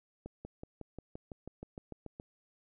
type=accelerating click train; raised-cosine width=2 ms; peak=-30 dBFS; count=13; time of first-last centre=0.26-2.199 s; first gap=190 ms; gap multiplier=0.97; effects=none